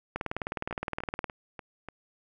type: two click trains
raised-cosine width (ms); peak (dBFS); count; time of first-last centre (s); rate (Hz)
0.5; -24 / -16; 5 / 22; 0.71-1.886 / 0.16-1.242; 3.4 / 19.4
effects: none